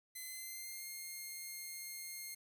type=tone with pitch glide; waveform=5% pulse; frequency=2042 to 2127 Hz; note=C7 to C7; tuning=-43 to +28 cents; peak=-35 dBFS; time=0.15-2.35 s; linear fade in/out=10 ms; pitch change=+71 cents; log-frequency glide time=0.25-0.86 s; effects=11-bit